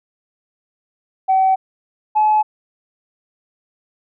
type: tone pair in turn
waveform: sine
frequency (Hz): 762 / 855.3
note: G5 / A5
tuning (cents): -49 / -49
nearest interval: major second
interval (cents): 200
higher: second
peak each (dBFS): -10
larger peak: neither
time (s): 1.28-1.56 / 2.15-2.43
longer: neither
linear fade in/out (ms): 20
effects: tanh soft clip ceiling -7 dBFS